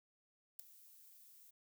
violet noise with ADSR envelope, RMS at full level -41 dBFS, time 0.59-1.51 s, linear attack 6 ms, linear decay 3 ms, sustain -21 dB, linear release 13 ms, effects none

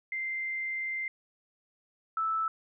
sine tone pair in turn, 2087 / 1314.7 Hz, C7 / E6, -5 / -5 cents, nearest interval minor sixth, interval 800 cents, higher first, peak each -31 / -27 dBFS, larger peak second, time 0.12-1.08 / 2.17-2.48 s, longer first, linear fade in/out 2 ms, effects none

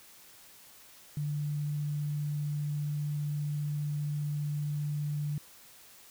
sine tone, 147.5 Hz, D3, 8 cents sharp, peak -30 dBFS, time 1.17-5.38 s, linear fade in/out 2 ms, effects white hiss -55 dBFS RMS until 6.1 s

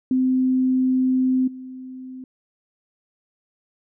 sine tone with level steps, 257.9 Hz, C4, 25 cents flat, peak -16 / -33 dBFS, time 0.11-2.24 s, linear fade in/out 2 ms, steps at 1.47 s, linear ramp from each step 10 ms, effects none

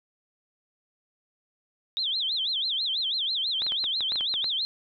sine tone with vibrato, 3589 Hz, A7, 34 cents sharp, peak -25 dBFS, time 1.97-4.65 s, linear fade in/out 0 ms, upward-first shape sine, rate 6.1 Hz, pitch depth 270 cents each way
clicks, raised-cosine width 0.3 ms, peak -21 dBFS, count 10, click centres 3.62 / 3.666 / 3.721 / 3.841 / 4.007 / 4.121 / 4.158 / 4.209 / 4.34 / 4.443 s
effects none

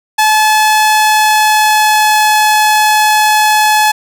sawtooth tone with pitch glide, 861 to 854.6 Hz, A5 to G#5, -38 to +49 cents, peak -3 dBFS, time 0.18-3.92 s, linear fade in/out 10 ms, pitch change -13 cents, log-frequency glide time 0.4-2.31 s, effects none

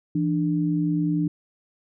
sine tone pair together, 166.57 / 296.8 Hz, E3 / D4, +18 / +18 cents, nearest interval minor seventh, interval 1000 cents, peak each -23 dBFS, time 0.15-1.28 s, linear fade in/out 5 ms, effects none

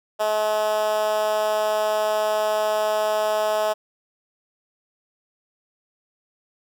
10% pulse tone with high-pass filter, 213.9 Hz, A3, 49 cents flat, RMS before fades -22 dBFS, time 0.19-3.74 s, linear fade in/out 20 ms, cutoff 610 Hz, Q 3.6, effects none

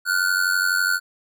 square ring-modulated tone, 1462 Hz, F#6, 21 cents flat, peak -16 dBFS, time 0.05-1 s, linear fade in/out 50 ms, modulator 46 Hz, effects none

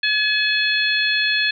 harmonic tone, 852 Hz, G#5, 44 cents sharp, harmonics 2 / 3 / 4 / 5, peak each -20 / -22 / -23 / -24 dBFS, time 0.03-1.51 s, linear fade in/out 5 ms, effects none

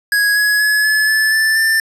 square tone with pitch steps, 1661.2 / 1680.5 / 1700 / 1719.8 / 1739.8 / 1760 / 1780.4 Hz, G#6 / G#6 / G#6 / A6 / A6 / A6 / A6, 0 / +20 / +40 / -40 / -20 / 0 / +20 cents, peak -12 dBFS, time 0.12-1.8 s, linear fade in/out 2 ms, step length 240 ms, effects resampled to 32000 Hz + 7-bit

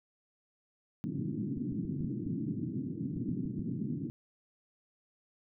white band-pass noise, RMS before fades -36 dBFS, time 1.04-4.1 s, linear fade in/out 0 ms, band 110 to 310 Hz, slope 48 dB/octave
clicks, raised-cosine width 5 ms, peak -31 dBFS, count 10, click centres 1.575 / 1.722 / 1.851 / 2.007 / 2.045 / 2.263 / 3.165 / 3.29 / 3.455 / 3.593 s
effects none

